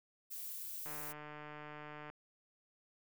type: noise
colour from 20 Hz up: violet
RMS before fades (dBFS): -45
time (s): 0.3-1.13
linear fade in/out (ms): 20
type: click train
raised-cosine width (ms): 0.5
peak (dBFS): -34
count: 187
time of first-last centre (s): 0.86-2.1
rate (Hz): 150
effects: none